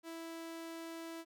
sawtooth tone, 329.6 Hz, E4, in tune, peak -40 dBFS, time 0.03-1.25 s, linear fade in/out 50 ms, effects none

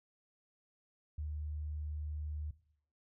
sine tone, 75.5 Hz, D2, 48 cents sharp, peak -37 dBFS, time 1.18-2.51 s, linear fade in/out 5 ms, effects noise-tail reverb RT60 0.6 s tail -17 dB re dry

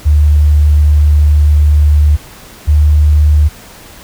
sine tone pair in turn, 74.4 / 75 Hz, D2 / D2, +23 / +37 cents, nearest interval unison, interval 14 cents, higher second, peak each -4 dBFS, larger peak neither, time 0.05-2.17 / 2.67-3.49 s, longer first, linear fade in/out 20 ms, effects pink hiss -35 dBFS RMS until 4.03 s

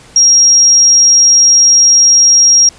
sine tone, 5620 Hz, F8, 10 cents sharp, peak -3 dBFS, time 0.16-2.69 s, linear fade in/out 2 ms, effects pink hiss -39 dBFS RMS until 2.78 s + resampled to 22050 Hz

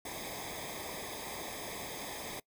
pink noise with comb filter, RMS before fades -42 dBFS, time 0.05-2.4 s, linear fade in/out 5 ms, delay 0.7 ms, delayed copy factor -0.85, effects noise-tail reverb RT60 0.1 s tail -23 dB re dry

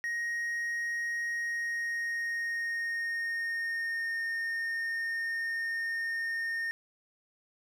triangle tone with pitch glide, 1877 to 1833.1 Hz, A#6 to A#6, +11 to -30 cents, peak -29 dBFS, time 0.04-6.71 s, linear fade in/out 0 ms, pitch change -41 cents, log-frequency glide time 1.31-4.22 s, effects none

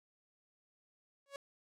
sawtooth tone with exponential growth, 558 Hz, C#5, 11 cents sharp, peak -36 dBFS, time 1.26-1.36 s, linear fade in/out 1 ms, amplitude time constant 21 ms, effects low-pass 10000 Hz 12 dB/octave

